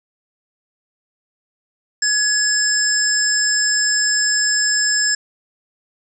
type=tone cluster; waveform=sine; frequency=1693 / 5240 / 7430 Hz; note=G#6 / E8 / A#8; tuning=+33 / -11 / -7 cents; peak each=-19 dBFS; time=2.02-5.15 s; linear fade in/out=5 ms; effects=none